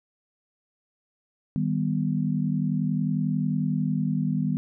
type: chord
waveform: sine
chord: Eb augmented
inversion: none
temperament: equal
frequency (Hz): 155.56 / 196 / 246.9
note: Eb3 / G3 / B3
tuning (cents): 0 / 0 / 0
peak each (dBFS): -26 / -27 / -28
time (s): 1.56-4.57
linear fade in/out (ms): 0
effects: none